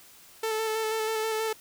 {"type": "tone with vibrato", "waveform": "sawtooth", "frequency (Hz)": 440, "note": "A4", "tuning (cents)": 0, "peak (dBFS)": -23, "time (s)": [0.43, 1.53], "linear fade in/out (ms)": 5, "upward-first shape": "square", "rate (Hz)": 6.2, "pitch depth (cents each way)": 17, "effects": ["white hiss -53 dBFS RMS until 1.6 s"]}